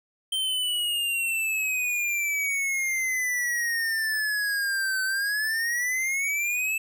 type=exponential two-way sweep; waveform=square; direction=down then up; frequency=3133 to 1524 to 2641 Hz; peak=-25 dBFS; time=0.32-6.78 s; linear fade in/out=5 ms; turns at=5.03 s; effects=none